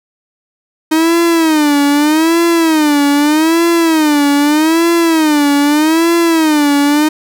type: tone with vibrato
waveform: 45% pulse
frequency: 311.1 Hz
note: D#4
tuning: in tune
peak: -8 dBFS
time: 0.91-7.09 s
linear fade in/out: 10 ms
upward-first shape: sine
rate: 0.81 Hz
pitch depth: 150 cents each way
effects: none